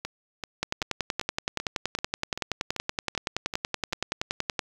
two click trains, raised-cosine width 0.2 ms, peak -15 / -9 dBFS, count 11 / 43, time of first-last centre 0.05-3.926 / 0.63-4.592 s, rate 2.58 / 10.6 Hz, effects 7-bit

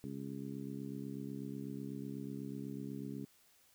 harmonic tone, 68.1 Hz, C#2, 30 cents flat, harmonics 2 / 3 / 4 / 5 / 6, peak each -47 / -45 / -45 / -53 / -52 dBFS, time 0.04-3.25 s, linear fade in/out 0 ms, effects white hiss -68 dBFS RMS until 3.74 s

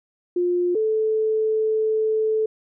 sine tone pair in turn, 354.2 / 436.7 Hz, F4 / A4, +24 / -13 cents, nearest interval major third, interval 363 cents, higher second, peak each -18 dBFS, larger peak neither, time 0.36-0.75 / 0.75-2.46 s, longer second, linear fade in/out 5 ms, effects none

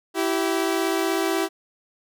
sawtooth tone pair together, 329.6 / 385.8 Hz, E4 / G4, 0 / -28 cents, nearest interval minor third, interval 272 cents, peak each -20 dBFS, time 0.14-1.49 s, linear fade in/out 50 ms, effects none

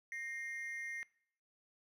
triangle ring-modulated tone, 1983 Hz, B6, 7 cents sharp, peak -36 dBFS, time 0.12-1.03 s, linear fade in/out 0 ms, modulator 131 Hz, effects noise-tail reverb RT60 0.6 s tail -21 dB re dry + resampled to 32000 Hz

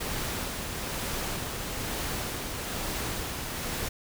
pink noise with tremolo, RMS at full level -32 dBFS, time 0-3.89 s, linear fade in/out 10 ms, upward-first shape sine, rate 1.1 Hz, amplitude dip 30%, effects none

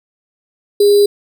sine tone with sample-and-hold, 408 Hz, G#4, 31 cents flat, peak -6 dBFS, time 0.8-1.06 s, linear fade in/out 5 ms, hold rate 4410 Hz, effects none

